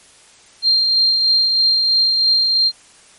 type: tone with tremolo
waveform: sine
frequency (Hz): 4186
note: C8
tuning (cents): 0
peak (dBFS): -10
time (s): 0.62-2.72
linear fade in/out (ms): 50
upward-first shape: triangle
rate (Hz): 3.1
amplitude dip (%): 35
effects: white hiss -47 dBFS RMS until 3.18 s + MP3 48 kbps